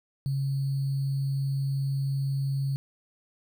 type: tone with sample-and-hold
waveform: sine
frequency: 137.1 Hz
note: C#3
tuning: 19 cents flat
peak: -25 dBFS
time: 0.26-2.76 s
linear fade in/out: 0 ms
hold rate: 4410 Hz
effects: none